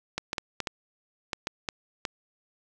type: clicks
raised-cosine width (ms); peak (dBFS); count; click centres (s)
0.2; -12; 9; 0.18 / 0.331 / 0.382 / 0.603 / 0.672 / 1.332 / 1.471 / 1.688 / 2.052
effects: none